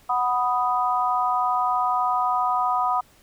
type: chord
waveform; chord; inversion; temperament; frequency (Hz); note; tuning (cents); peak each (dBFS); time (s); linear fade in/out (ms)
sine; B major; second; equal; 740 / 987.8 / 1244.5; F#5 / B5 / D#6; 0 / 0 / 0; -24; 0.09-3.01; 10
effects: pink hiss -56 dBFS RMS until 3.22 s